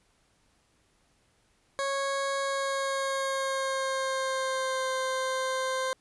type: tone with pitch glide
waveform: 20% pulse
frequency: 550 to 521.8 Hz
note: C#5 to C5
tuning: -14 to -5 cents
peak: -23 dBFS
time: 1.79-5.93 s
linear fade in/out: 0 ms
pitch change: -91 cents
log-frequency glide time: 2.4-4.9 s
effects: pink hiss -68 dBFS RMS until 6 s + resampled to 24000 Hz